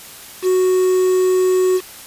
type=tone with quantisation; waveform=triangle; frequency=370 Hz; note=F#4; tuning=in tune; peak=-10 dBFS; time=0.42-1.81 s; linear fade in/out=50 ms; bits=5; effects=white hiss -37 dBFS RMS until 2.06 s + resampled to 32000 Hz